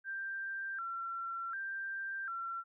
sine tone with vibrato, 1464 Hz, F#6, 19 cents flat, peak -37 dBFS, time 0.04-2.64 s, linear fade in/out 50 ms, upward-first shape square, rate 0.67 Hz, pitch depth 130 cents each way, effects none

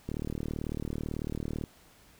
click train, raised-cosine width 3 ms, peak -21 dBFS, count 60, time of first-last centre 0.09-1.639 s, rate 38.1 Hz, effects pink hiss -59 dBFS RMS until 2.19 s

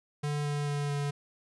square tone with pitch steps, 146.83 / 145.73 / 144.64 / 143.56 Hz, D3 / D3 / D3 / D3, 0 / -13 / -26 / -39 cents, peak -30 dBFS, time 0.23-1.11 s, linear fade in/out 10 ms, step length 220 ms, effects resampled to 24000 Hz + 12-bit

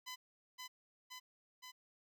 10% pulse tone with echo, 1009 Hz, B5, 37 cents sharp, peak -36 dBFS, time 0.06-0.16 s, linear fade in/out 20 ms, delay 520 ms, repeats 3, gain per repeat -2 dB, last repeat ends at 1.72 s, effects none

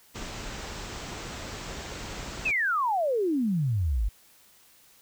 pink low-pass noise, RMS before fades -38 dBFS, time 0.14-2.52 s, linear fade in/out 20 ms, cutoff 8100 Hz, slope 96 dB/octave
sine exponential sweep, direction down, 2709 to 46.25 Hz, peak -23 dBFS, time 2.45-4.09 s, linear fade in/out 10 ms
effects white hiss -58 dBFS RMS until 5.01 s

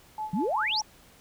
sine tone with tremolo, 861 Hz, A5, 38 cents flat, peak -29 dBFS, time 0.18-0.82 s, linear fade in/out 2 ms, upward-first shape sine, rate 5.4 Hz, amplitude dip 85%
sine exponential sweep, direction up, 164.81 to 6050 Hz, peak -25 dBFS, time 0.33-0.81 s, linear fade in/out 5 ms
effects pink hiss -56 dBFS RMS until 1.2 s

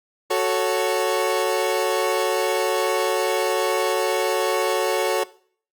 30% pulse chord, F# minor, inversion none, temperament equal, 370 / 440 / 554.4 Hz, F#4 / A4 / C#5, 0 / 0 / 0 cents, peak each -21 dBFS, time 0.3-5.24 s, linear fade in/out 10 ms, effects noise-tail reverb RT60 0.5 s tail -19 dB re dry + Opus 48 kbps

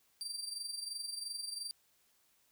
30% pulse tone with amplitude modulation, 4699 Hz, D8, in tune, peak -34 dBFS, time 0.21-1.71 s, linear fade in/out 0 ms, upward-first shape sine, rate 22.9 Hz, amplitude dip 65%, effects white hiss -72 dBFS RMS until 2.51 s

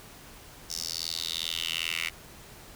10% pulse tone with high-pass filter sweep, 82.5 Hz, E2, 2 cents sharp, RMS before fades -33 dBFS, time 0.69-2.1 s, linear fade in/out 20 ms, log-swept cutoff 5600 to 2300 Hz, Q 4.5, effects pink hiss -49 dBFS RMS until 2.75 s

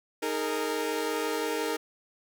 sawtooth chord, D# suspended fourth, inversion none, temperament equal with one note detuned, 311.1 / 415.3 / 461.1 Hz, D#4 / G#4 / A#4, 0 / 0 / -19 cents, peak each -30 / -30 / -27 dBFS, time 0.22-1.77 s, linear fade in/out 10 ms, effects none

